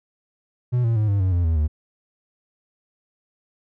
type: tone with pitch steps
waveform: triangle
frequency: 123.3 / 115.04 / 107.34 / 100.15 / 93.44 / 87.19 / 81.35 / 75.9 Hz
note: B2 / A#2 / A2 / G2 / F#2 / F2 / E2 / D#2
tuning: -2 / -22 / -42 / +38 / +18 / -2 / -22 / -42 cents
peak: -15 dBFS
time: 0.72-1.68 s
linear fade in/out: 20 ms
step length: 120 ms
effects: none